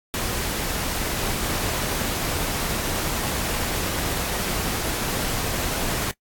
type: noise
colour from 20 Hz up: pink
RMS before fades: -26 dBFS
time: 0.14-6.11 s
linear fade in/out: 0 ms
effects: noise-tail reverb RT60 0.1 s tail -22 dB re dry + AAC 64 kbps